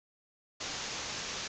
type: low-pass noise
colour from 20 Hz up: white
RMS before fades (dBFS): -39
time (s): 0.6-1.48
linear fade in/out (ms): 10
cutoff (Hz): 7000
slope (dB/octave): 96
effects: none